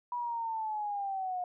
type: linear sweep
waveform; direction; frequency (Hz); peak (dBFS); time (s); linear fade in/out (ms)
sine; down; 978 to 715; -32; 0.12-1.44; 2
effects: none